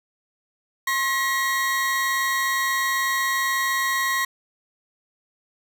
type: tone pair together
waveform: 40% pulse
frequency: 1071.4 / 1909 Hz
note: C6 / A#6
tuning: +41 / +41 cents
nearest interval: minor seventh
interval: 1000 cents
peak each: -24 / -22 dBFS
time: 0.87-4.25 s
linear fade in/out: 5 ms
effects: none